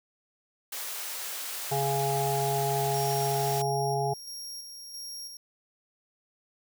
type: high-pass noise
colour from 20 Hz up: white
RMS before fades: -36 dBFS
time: 0.72-3.62 s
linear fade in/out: 5 ms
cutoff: 510 Hz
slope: 12 dB/octave
type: harmonic tone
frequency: 138.59 Hz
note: C#3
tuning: in tune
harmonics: 1 / 3 / 5 / 6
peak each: -31 / -31 / -31 / -31 dBFS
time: 1.71-4.14 s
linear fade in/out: 10 ms
type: tone with tremolo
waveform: sawtooth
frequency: 5588 Hz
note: F8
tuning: in tune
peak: -35 dBFS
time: 2.94-5.37 s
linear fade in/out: 2 ms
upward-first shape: square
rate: 1.5 Hz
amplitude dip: 40%
effects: none

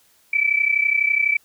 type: tone pair together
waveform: sine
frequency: 2296 / 2328 Hz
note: D7 / D7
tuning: -40 / -16 cents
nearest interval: unison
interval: 24 cents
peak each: -19 dBFS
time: 0.33-1.37 s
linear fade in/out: 5 ms
effects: white hiss -58 dBFS RMS until 1.44 s

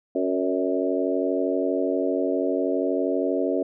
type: harmonic tone with a mistuned harmonic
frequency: 92.5 Hz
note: F#2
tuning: in tune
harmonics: 3 / 4 / 5 / 6 / 7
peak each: -26 / -27 / -28 / -29 / -29 dBFS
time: 0.15-3.63 s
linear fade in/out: 5 ms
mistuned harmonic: 6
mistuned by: +37 cents
effects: none

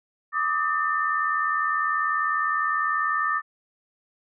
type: tone cluster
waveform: sine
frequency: 1176 / 1256 / 1795 Hz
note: D6 / D#6 / A6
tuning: +2 / +16 / +34 cents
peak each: -26 dBFS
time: 0.32-3.42 s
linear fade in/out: 50 ms
effects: none

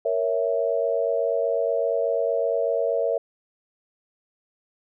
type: chord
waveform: sine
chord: A# diminished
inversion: none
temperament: equal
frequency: 466.2 / 554.4 / 659.3 Hz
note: A#4 / C#5 / E5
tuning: 0 / 0 / 0 cents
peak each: -25 dBFS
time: 0.05-3.18 s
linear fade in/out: 5 ms
effects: none

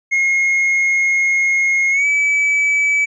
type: tone with pitch glide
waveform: triangle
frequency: 2153 to 2294 Hz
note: C7 to D7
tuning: +49 to -41 cents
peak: -11 dBFS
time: 0.11-3.06 s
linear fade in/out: 20 ms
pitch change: +110 cents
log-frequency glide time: 1.91-2.06 s
effects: resampled to 22050 Hz

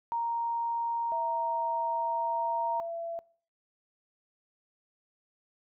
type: tone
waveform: sine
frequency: 932.3 Hz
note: A#5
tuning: in tune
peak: -28 dBFS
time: 0.12-2.8 s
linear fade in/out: 0 ms
type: tone with pitch glide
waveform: sine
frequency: 659.3 to 672.4 Hz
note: E5 to E5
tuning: 0 to +34 cents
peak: -34 dBFS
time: 1.12-3.19 s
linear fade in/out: 0 ms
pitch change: +34 cents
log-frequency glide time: 1.88-2.71 s
effects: noise-tail reverb RT60 0.5 s tail -23 dB re dry

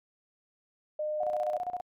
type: tone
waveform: sine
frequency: 608 Hz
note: D#5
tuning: 40 cents flat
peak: -29 dBFS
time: 0.99-1.58 s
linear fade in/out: 5 ms
type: tone with tremolo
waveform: sine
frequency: 721 Hz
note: F#5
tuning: 45 cents flat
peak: -29 dBFS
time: 1.2-1.81 s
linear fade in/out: 5 ms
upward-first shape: square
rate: 15 Hz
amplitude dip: 80%
effects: MP3 96 kbps

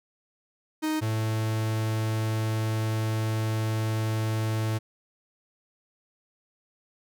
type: tone pair in turn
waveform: 45% pulse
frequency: 311.1 / 109.99 Hz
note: D#4 / A2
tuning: 0 / 0 cents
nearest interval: octave + tritone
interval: 1800 cents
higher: first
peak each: -25 dBFS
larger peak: neither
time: 0.82-1.01 / 1.01-4.79 s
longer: second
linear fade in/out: 20 ms
effects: none

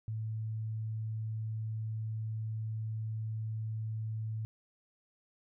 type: tone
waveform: sine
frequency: 110 Hz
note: A2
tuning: in tune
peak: -34 dBFS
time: 0.08-4.45 s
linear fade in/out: 0 ms
effects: none

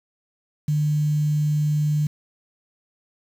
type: tone with quantisation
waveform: sine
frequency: 150 Hz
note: D3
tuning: 37 cents sharp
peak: -18 dBFS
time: 0.68-2.07 s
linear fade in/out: 5 ms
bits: 7
effects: none

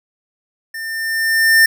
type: tone with level ramp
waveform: square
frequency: 1800 Hz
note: A6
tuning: 39 cents sharp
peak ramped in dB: -26 to -7 dBFS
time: 0.74-1.66 s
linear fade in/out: 5 ms
effects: none

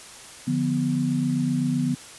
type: chord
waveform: sine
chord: B diminished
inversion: first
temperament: equal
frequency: 146.83 / 174.61 / 246.9 Hz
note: D3 / F3 / B3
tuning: 0 / 0 / 0 cents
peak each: -26 / -28 / -23 dBFS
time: 0.47-1.95 s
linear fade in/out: 10 ms
effects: white hiss -43 dBFS RMS until 2.18 s + resampled to 24000 Hz

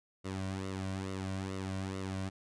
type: tone with flanger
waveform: sawtooth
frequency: 95.5 Hz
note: G2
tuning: 45 cents flat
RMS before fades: -38 dBFS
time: 0.24-2.3 s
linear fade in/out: 20 ms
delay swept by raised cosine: 1.2 to 2.4 ms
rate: 2.3 Hz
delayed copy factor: -0.7
effects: resampled to 22050 Hz

